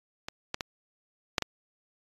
clicks, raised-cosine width 0.2 ms, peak -18 / -13 / -14 / -7 / -11 dBFS, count 5, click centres 0.285 / 0.544 / 0.608 / 1.382 / 1.423 s, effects AAC 32 kbps

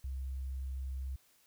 sine tone with sample-and-hold, 66 Hz, C2, 16 cents sharp, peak -36 dBFS, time 0.04-1.16 s, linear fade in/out 5 ms, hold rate 11025 Hz, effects white hiss -68 dBFS RMS until 1.46 s

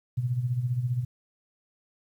sine tone with tremolo, 123.47 Hz, B2, in tune, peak -22 dBFS, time 0.17-1.05 s, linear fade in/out 10 ms, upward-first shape sine, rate 15 Hz, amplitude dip 65%, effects 10-bit

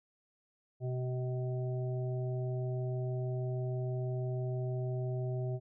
harmonic tone, 126.7 Hz, B2, 45 cents sharp, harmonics 1 / 3 / 5 / 6, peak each -33 / -41 / -44 / -54 dBFS, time 0.8-5.6 s, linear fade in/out 50 ms, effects none

